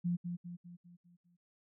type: tone with echo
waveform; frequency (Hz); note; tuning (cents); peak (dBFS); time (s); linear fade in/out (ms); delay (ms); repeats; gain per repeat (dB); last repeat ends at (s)
sine; 174.61; F3; 0; -30; 0.04-0.17; 20; 200; 6; -6; 1.37
effects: none